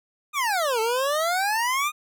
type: exponential two-way sweep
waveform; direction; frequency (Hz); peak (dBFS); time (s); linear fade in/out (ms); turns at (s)
25% pulse; down then up; 1244.5 to 435 to 1244.5; -18; 0.33-1.92; 50; 0.8
effects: none

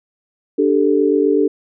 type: chord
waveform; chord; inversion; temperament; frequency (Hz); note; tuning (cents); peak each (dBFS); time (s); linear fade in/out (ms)
sine; D suspended fourth; none; equal; 293.7 / 392 / 440; D4 / G4 / A4; 0 / 0 / 0; -16; 0.58-1.48; 10
effects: none

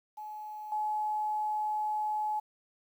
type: tone with level steps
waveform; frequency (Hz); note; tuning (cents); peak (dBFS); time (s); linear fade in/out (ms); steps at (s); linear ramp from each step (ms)
sine; 851; G#5; +42; -39 / -29; 0.17-2.4; 10; 0.72; 2
effects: 10-bit

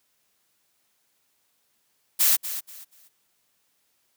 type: noise with echo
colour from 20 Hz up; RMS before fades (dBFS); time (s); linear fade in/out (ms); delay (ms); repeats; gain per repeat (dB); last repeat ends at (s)
blue; -19; 2.19-2.37; 20; 240; 3; -12; 3.09
effects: white hiss -70 dBFS RMS until 4.16 s + high-pass 80 Hz 12 dB/octave

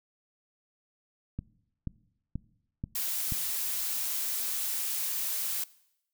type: click train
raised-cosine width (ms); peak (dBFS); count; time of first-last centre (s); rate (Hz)
5; -21; 5; 1.39-3.322; 2.07
type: noise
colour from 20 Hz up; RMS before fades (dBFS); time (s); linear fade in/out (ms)
blue; -32; 2.95-5.64; 5
effects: noise-tail reverb RT60 0.8 s tail -21 dB re dry

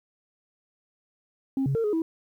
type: tone with pitch steps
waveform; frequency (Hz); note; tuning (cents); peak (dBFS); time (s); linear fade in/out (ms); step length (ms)
sine; 268.6 / 137.2 / 455.7 / 418.7 / 325.3; C4 / C#3 / A#4 / G#4 / E4; +46 / -17 / -39 / +14 / -23; -21; 1.57-2.02; 2; 90
effects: tanh soft clip ceiling -20 dBFS + 10-bit

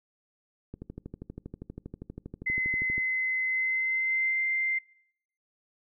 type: click train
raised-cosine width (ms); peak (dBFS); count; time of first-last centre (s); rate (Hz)
3; -26; 29; 0.74-2.98; 12.5
type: tone with pitch glide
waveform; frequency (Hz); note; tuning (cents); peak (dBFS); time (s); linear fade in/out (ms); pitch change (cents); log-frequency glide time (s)
sine; 2046 to 2088; C7 to C7; -39 to -4; -25; 2.46-4.79; 10; +35; 3.45-4.46
effects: noise-tail reverb RT60 0.7 s tail -23 dB re dry

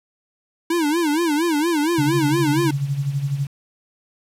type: tone with vibrato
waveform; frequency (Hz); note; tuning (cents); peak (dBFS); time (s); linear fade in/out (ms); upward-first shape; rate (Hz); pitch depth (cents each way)
square; 317.7; D#4; +36; -18; 0.7-2.71; 5; sine; 4.3; 160
type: tone with tremolo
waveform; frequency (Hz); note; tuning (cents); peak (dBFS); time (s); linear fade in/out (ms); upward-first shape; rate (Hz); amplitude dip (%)
sine; 140; C#3; +18; -17; 1.98-3.47; 5; sine; 12; 65
effects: resampled to 32000 Hz + 7-bit

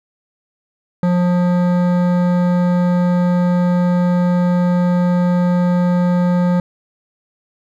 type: tone with hard clipping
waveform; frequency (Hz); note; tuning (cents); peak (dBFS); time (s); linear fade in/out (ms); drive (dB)
sine; 177.6; F3; +29; -14; 1.03-6.6; 2; 14
effects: none

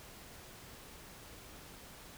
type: silence
effects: pink hiss -53 dBFS RMS until 2.17 s

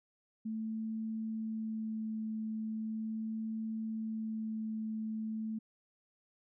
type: tone with vibrato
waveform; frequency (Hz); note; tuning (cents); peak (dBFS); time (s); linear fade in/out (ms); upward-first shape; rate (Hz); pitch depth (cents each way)
sine; 220; A3; 0; -35; 0.45-5.59; 10; sine; 0.39; 9
effects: none

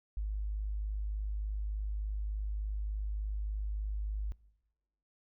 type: tone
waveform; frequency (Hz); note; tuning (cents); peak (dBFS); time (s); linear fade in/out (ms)
sine; 51.7; G#1; -7; -32; 0.17-4.32; 0
effects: noise-tail reverb RT60 1.0 s tail -22 dB re dry

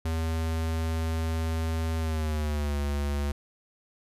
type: tone with pitch glide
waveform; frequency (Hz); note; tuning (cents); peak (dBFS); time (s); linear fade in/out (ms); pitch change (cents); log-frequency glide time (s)
square; 81 to 71.75; E2 to D2; -30 to -40; -27; 0.05-3.32; 5; -210; 1.98-2.78
effects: resampled to 32000 Hz

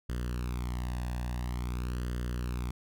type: tone with flanger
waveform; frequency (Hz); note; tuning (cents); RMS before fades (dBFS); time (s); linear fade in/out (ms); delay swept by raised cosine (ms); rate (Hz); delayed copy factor
sawtooth; 61; B1; -21; -34; 0.09-2.71; 5; 0.63 to 1.14; 0.48; +0.75
effects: none

